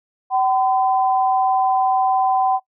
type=tone pair together; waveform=sine; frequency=764 / 1017.6 Hz; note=G5 / C6; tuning=-45 / -48 cents; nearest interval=perfect fourth; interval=497 cents; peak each=-15 / -22 dBFS; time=0.3-2.6 s; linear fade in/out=50 ms; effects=noise-tail reverb RT60 0.1 s tail -21 dB re dry